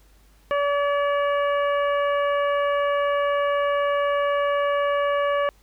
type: harmonic tone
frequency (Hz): 572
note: D5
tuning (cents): -46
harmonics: 1 / 2 / 3 / 4 / 5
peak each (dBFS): -21 / -25 / -31 / -37 / -38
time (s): 0.51-5.49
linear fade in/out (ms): 0
effects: added 50 Hz sine -53 dBFS peak until 5.62 s + pink hiss -60 dBFS RMS until 5.62 s